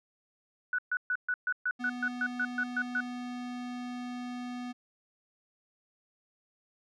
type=tone bursts; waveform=sine; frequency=1480 Hz; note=F#6; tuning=in tune; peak=-27 dBFS; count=13; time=0.73-3.005 s; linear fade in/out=2 ms; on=55 ms; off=130 ms
type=tone; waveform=square; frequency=246.4 Hz; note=B3; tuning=4 cents flat; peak=-37 dBFS; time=1.79-4.73 s; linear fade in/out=20 ms
effects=low-pass 5000 Hz 12 dB/octave